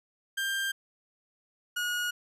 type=tone pair in turn; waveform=30% pulse; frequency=1588 / 1446.9 Hz; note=G6 / F#6; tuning=+22 / -39 cents; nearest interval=major second; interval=161 cents; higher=first; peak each=-26 dBFS; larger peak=neither; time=0.37-0.72 / 1.76-2.11 s; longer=neither; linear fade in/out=10 ms; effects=resampled to 32000 Hz